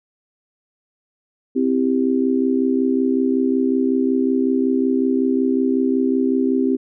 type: chord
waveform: sine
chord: C major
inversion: none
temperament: just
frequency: 261.6 / 327 / 392.4 Hz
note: C4 / E4 / G4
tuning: 0 / -14 / +2 cents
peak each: -17 / -23 / -21 dBFS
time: 1.55-6.77 s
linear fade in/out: 20 ms
effects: none